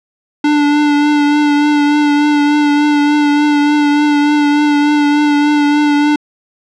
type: tone with vibrato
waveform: square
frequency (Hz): 293.8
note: D4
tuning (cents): +1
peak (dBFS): -9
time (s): 0.44-6.16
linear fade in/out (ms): 5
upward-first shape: triangle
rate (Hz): 3.4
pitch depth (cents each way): 26
effects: low-pass 4000 Hz 12 dB/octave